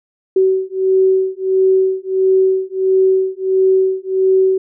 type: beating tone pair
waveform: sine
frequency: 378.3 / 379.8 Hz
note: F#4 / F#4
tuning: +38 / +45 cents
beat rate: 1.5 Hz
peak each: -14 dBFS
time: 0.36-4.58 s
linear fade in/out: 5 ms
effects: none